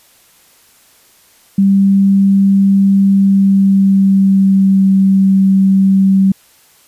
sine tone with pitch glide, 196.1 to 192.95 Hz, G3 to G3, +1 to -27 cents, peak -6 dBFS, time 1.58-6.32 s, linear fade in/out 5 ms, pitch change -28 cents, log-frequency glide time 3.12-4.92 s, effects white hiss -48 dBFS RMS until 6.87 s + resampled to 32000 Hz

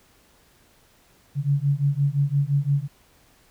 sine beating tone pair, 138.8 / 144.6 Hz, C#3 / D3, +3 / -27 cents, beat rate 5.8 Hz, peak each -22 dBFS, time 1.35-2.88 s, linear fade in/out 50 ms, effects pink hiss -58 dBFS RMS until 3.5 s

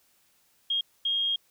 sine tone bursts at uneven times, 3246 Hz, G#7, 40 cents flat, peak -24 dBFS, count 2, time 0.7-0.81 / 1.05-1.36 s, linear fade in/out 5 ms, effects white hiss -66 dBFS RMS until 1.5 s

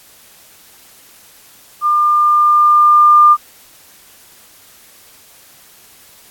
sine tone with level ramp, 1200 Hz, D6, 37 cents sharp, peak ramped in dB -10 to -3 dBFS, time 1.81-3.37 s, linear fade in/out 50 ms, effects white hiss -44 dBFS RMS until 6.3 s + AAC 64 kbps

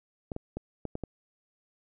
clicks, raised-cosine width 2 ms, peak -21 dBFS, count 6, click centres 0.318 / 0.364 / 0.57 / 0.853 / 0.954 / 1.037 s, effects none

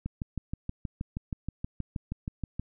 click train, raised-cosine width 5 ms, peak -20 dBFS, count 17, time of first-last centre 0.06-2.596 s, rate 6.31 Hz, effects none

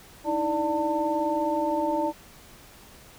sine tone cluster, 301.7 / 321.1 / 589 / 896 Hz, D4 / E4 / D5 / A5, +47 / -45 / +5 / +31 cents, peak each -35 / -28 / -28 / -27 dBFS, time 0.24-2.13 s, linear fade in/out 50 ms, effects pink hiss -50 dBFS RMS until 3.18 s

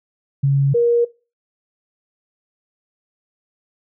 sine tone pair in turn, 138.7 / 473.2 Hz, C#3 / A#4, +1 / +26 cents, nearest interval octave + major sixth, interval 2125 cents, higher second, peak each -12 dBFS, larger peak neither, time 0.43-0.74 / 0.74-1.05 s, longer neither, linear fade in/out 10 ms, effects noise-tail reverb RT60 0.3 s tail -20 dB re dry

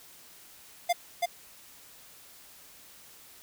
square tone with echo, 698.5 Hz, F5, in tune, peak -23 dBFS, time 0.89-0.93 s, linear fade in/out 10 ms, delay 330 ms, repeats 1, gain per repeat -2 dB, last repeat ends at 1.26 s, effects white hiss -53 dBFS RMS until 3.42 s

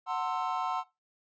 triangle chord, F# half-diminished seventh, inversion none, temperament equal with one note detuned, 740 / 900 / 1046.5 / 1318.5 Hz, F#5 / A5 / C6 / E6, 0 / +39 / 0 / 0 cents, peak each -32 / -33 / -33 / -35 dBFS, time 0.06-0.84 s, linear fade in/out 50 ms, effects noise-tail reverb RT60 0.2 s tail -17 dB re dry + resampled to 16000 Hz

